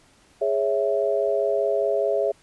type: chord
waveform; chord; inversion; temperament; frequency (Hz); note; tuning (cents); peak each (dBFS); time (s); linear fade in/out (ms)
sine; C# minor; second; equal; 415.3 / 554.4 / 659.3; G#4 / C#5 / E5; 0 / 0 / 0; -24 / -24 / -24; 0.41-2.32; 10
effects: pink hiss -57 dBFS RMS until 2.42 s + resampled to 24000 Hz